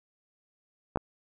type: clicks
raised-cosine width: 1 ms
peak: -12 / -19 dBFS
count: 2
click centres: 0.959 / 0.973 s
effects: none